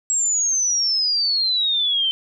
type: exponential sweep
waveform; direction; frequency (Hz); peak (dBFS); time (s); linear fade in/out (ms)
sine; down; 7700 to 3073; -17; 0.1-2.11; 0
effects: none